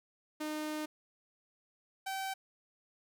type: tone pair in turn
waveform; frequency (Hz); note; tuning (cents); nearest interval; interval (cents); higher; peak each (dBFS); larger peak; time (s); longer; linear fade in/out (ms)
sawtooth; 306 / 771.1; D#4 / G5; -29 / -29; octave + major third; 1600; second; -32 / -32; neither; 0.4-0.86 / 2.06-2.34; first; 10
effects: none